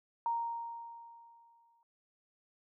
sine tone with exponential decay, 931 Hz, A#5, 2 cents flat, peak -29 dBFS, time 0.26-1.83 s, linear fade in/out 1 ms, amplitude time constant 340 ms, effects none

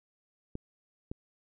clicks, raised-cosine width 3 ms, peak -24 dBFS, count 2, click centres 0.554 / 1.115 s, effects none

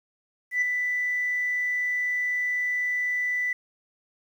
sine tone with ADSR envelope, 1984 Hz, B6, 7 cents sharp, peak -17 dBFS, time 0.51-3.53 s, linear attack 110 ms, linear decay 4 ms, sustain -6 dB, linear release 4 ms, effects tanh soft clip ceiling -18 dBFS + 9-bit

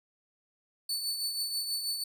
sawtooth tone with tremolo, 4485 Hz, C#8, 19 cents sharp, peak -26 dBFS, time 0.89-2.04 s, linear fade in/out 5 ms, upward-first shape triangle, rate 6.2 Hz, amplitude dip 55%, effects none

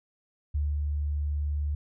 sine tone with ADSR envelope, 73.42 Hz, D2, in tune, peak -24 dBFS, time 0.54-1.75 s, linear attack 12 ms, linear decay 220 ms, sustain -2 dB, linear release 4 ms, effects none

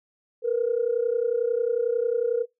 sine tone pair together, 458.9 / 490 Hz, A#4 / B4, -27 / -14 cents, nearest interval minor second, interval 113 cents, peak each -23 / -24 dBFS, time 0.42-2.46 s, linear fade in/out 50 ms, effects noise-tail reverb RT60 0.2 s tail -23 dB re dry + tanh soft clip ceiling -14 dBFS

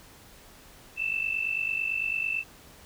sine tone pair together, 2623 / 2672 Hz, E7 / E7, -9 / +23 cents, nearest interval unison, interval 32 cents, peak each -30 / -29 dBFS, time 0.96-2.44 s, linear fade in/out 50 ms, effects pink hiss -52 dBFS RMS until 2.85 s

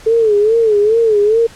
sine tone with vibrato, 434.8 Hz, A4, 21 cents flat, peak -8 dBFS, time 0.06-1.47 s, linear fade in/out 10 ms, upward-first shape sine, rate 2.4 Hz, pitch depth 110 cents each way, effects pink hiss -39 dBFS RMS until 1.55 s + low-pass 9000 Hz 12 dB/octave

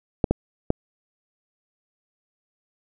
clicks, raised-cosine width 2 ms, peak -5 dBFS, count 3, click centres 0.242 / 0.31 / 0.704 s, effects none

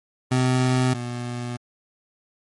25% pulse tone pair in turn, 127.8 / 121.55 Hz, C3 / B2, -40 / -27 cents, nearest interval minor second, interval 87 cents, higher first, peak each -14 / -24 dBFS, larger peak first, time 0.31-0.94 / 0.94-1.57 s, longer neither, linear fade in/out 10 ms, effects MP3 48 kbps

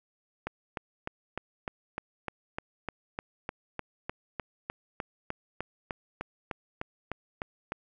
click train, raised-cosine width 0.5 ms, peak -18 dBFS, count 25, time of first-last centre 0.47-7.721 s, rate 3.31 Hz, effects none

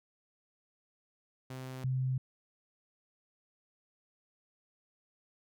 sawtooth / sine tone pair in turn, 129.8 / 129.8 Hz, C3 / C3, -13 / -13 cents, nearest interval unison, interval 0 cents, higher neither, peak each -37 / -29 dBFS, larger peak second, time 1.5-1.84 / 1.84-2.18 s, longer neither, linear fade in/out 5 ms, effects none

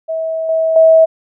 sine tone with level steps, 646 Hz, E5, 35 cents flat, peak -16 / -11 / -4 dBFS, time 0.08-1.06 s, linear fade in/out 20 ms, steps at 0.49 / 0.76 s, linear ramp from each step 2 ms, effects none

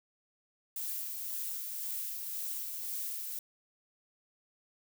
violet noise with tremolo, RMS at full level -37 dBFS, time 0.76-3.39 s, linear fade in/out 2 ms, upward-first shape sine, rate 1.9 Hz, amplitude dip 30%, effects none

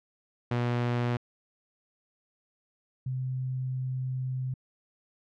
sawtooth / sine tone pair in turn, 120.9 / 129.24 Hz, B2 / C3, -36 / -21 cents, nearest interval minor second, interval 115 cents, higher second, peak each -22 / -29 dBFS, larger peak first, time 0.51-1.17 / 3.06-4.54 s, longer second, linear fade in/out 5 ms, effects low-pass 3000 Hz 12 dB/octave

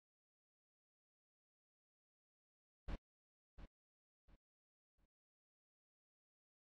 brown noise with echo, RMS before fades -42 dBFS, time 2.88-2.96 s, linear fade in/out 10 ms, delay 700 ms, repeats 3, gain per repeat -11 dB, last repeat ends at 5.06 s, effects low-pass 4000 Hz 12 dB/octave + AAC 48 kbps

